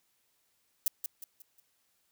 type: noise with echo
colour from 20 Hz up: violet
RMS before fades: -27 dBFS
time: 0.86-0.88 s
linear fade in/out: 2 ms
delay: 180 ms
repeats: 4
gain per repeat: -8 dB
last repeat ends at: 1.6 s
effects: white hiss -74 dBFS RMS until 2.11 s